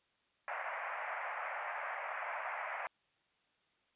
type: band-pass noise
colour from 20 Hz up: pink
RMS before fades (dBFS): -41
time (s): 0.48-2.87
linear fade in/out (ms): 0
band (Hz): 620 to 2300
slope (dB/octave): 48
effects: white hiss -75 dBFS RMS until 3.95 s + resampled to 8000 Hz